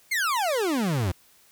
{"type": "exponential sweep", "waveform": "40% pulse", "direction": "down", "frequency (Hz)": [2217, 82.41], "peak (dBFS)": -22, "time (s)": [0.11, 1.12], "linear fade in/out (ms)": 10, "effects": ["white hiss -58 dBFS RMS until 1.51 s"]}